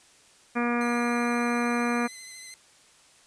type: harmonic tone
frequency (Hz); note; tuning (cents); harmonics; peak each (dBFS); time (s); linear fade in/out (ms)
239.2; A#3; +45; 1 / 2 / 3 / 4 / 5 / 6 / 7 / 8 / 9 / 10; -26 / -32 / -34 / -37 / -33 / -37 / -36 / -41 / -40 / -36; 0.55-2.08; 20
type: tone with vibrato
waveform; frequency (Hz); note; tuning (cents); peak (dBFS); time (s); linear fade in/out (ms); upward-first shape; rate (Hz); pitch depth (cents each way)
10% pulse; 2047; C7; -38; -32; 0.81-2.54; 0; sine; 13; 27
effects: white hiss -57 dBFS RMS until 3.26 s + resampled to 22050 Hz